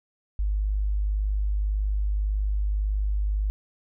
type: tone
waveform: sine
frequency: 50.9 Hz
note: G#1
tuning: 34 cents flat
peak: -22 dBFS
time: 0.39-3.5 s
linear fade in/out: 0 ms
effects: none